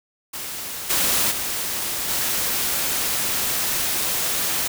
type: noise with level steps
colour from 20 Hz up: white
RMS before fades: -31 / -20 / -26 / -23 dBFS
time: 0.33-4.68 s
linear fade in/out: 10 ms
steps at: 0.89 / 1.3 / 2.08 s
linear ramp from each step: 20 ms
effects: none